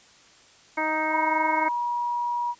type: harmonic tone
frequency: 312.3 Hz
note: D#4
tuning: 7 cents sharp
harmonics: 1 / 2 / 3 / 4 / 5 / 6 / 7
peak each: -32 / -31 / -27 / -35 / -33 / -39 / -29 dBFS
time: 0.77-1.69 s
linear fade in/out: 10 ms
type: tone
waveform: sine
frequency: 960 Hz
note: B5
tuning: 49 cents flat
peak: -24 dBFS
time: 1.1-2.55 s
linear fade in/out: 50 ms
effects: white hiss -54 dBFS RMS until 2.59 s + resampled to 16000 Hz